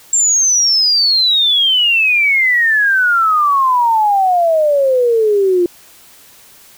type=exponential sweep; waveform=sine; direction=down; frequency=7459 to 344.8 Hz; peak=-9 dBFS; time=0.13-5.66 s; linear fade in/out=2 ms; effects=white hiss -43 dBFS RMS until 6.77 s